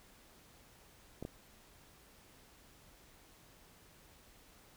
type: clicks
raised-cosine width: 2 ms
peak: -28 dBFS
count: 2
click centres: 1.226 / 1.251 s
effects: pink hiss -62 dBFS RMS until 4.76 s